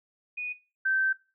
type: tone pair in turn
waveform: sine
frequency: 2474 / 1551.8 Hz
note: D#7 / G6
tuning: -10 / -18 cents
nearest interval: minor sixth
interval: 808 cents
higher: first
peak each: -31 / -23 dBFS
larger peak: second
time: 0.37-0.53 / 0.85-1.13 s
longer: second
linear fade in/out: 10 ms
effects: noise-tail reverb RT60 0.3 s tail -18 dB re dry